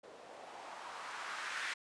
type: noise with low-pass filter sweep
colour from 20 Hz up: violet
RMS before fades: -45 dBFS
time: 0.03-1.74 s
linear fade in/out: 10 ms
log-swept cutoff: 500 to 1800 Hz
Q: 2
effects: resampled to 22050 Hz